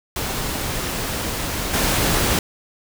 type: noise with level steps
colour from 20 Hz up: pink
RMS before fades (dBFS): -25 / -19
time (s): 0.16-2.39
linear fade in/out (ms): 2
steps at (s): 1.73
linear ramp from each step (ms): 10
effects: none